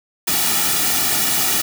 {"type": "noise with comb filter", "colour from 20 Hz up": "white", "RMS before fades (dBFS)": -18, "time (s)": [0.27, 1.62], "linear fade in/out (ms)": 10, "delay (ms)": 1.9, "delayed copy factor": -0.7, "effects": []}